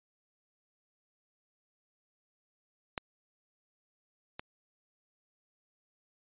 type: clicks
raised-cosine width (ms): 0.3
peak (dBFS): -17 / -23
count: 2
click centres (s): 2.978 / 4.395
effects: resampled to 8000 Hz

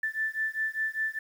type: beating tone pair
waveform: sine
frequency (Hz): 1760 / 1765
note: A6 / A6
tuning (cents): 0 / +5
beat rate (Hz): 5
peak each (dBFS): -31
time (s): 0.03-1.19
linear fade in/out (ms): 5
effects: 9-bit

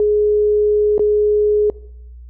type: tone with dropouts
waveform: sine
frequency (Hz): 419.2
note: G#4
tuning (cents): +16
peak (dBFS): -11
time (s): 0-1.7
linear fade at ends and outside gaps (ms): 1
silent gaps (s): 0.98-0.994
effects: noise-tail reverb RT60 0.8 s tail -22 dB re dry + added 60 Hz sine -34 dBFS peak until 2.29 s

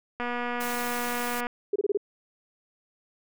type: click train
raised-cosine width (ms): 0.5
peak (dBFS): -17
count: 308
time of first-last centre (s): 0.2-1.469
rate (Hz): 242
type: noise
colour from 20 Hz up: white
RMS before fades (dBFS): -37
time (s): 0.6-1.41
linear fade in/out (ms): 10
type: tone bursts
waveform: sine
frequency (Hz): 406.4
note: G#4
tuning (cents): -38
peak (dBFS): -21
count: 5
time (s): 1.73-1.974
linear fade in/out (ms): 5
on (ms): 28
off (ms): 26
effects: none

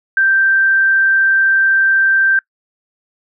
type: tone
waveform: sine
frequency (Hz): 1568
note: G6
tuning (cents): 0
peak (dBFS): -9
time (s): 0.17-2.39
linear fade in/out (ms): 2
effects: noise-tail reverb RT60 0.1 s tail -24 dB re dry

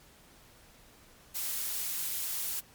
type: noise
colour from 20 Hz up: blue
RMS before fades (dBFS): -34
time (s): 1.34-2.61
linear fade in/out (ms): 20
effects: pink hiss -58 dBFS RMS until 2.74 s + MP3 96 kbps

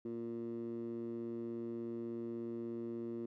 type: tone with band-pass filter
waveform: 15% pulse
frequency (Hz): 116.54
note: A#2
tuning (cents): 0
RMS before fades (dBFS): -42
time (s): 0.05-3.26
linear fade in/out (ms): 5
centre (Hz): 300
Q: 4.9
effects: none

